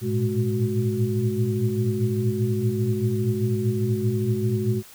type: tone cluster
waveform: sine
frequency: 107.2 / 115.1 / 120 / 210.5 / 369.9 Hz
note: A2 / A#2 / B2 / G#3 / F#4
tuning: -45 / -22 / -49 / +24 / 0 cents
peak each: -27 dBFS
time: 0.01-4.83 s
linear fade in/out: 50 ms
effects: white hiss -47 dBFS RMS until 4.94 s